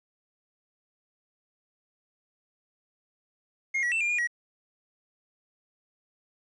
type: tone with pitch steps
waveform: triangle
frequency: 2140 / 1929 / 2671 / 2402 / 2433 / 1910 Hz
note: C7 / B6 / E7 / D7 / D#7 / A#6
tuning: +38 / -41 / +22 / +38 / -39 / +42 cents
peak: -23 dBFS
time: 3.74-4.274 s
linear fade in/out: 10 ms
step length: 89 ms
effects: resampled to 22050 Hz + 10-bit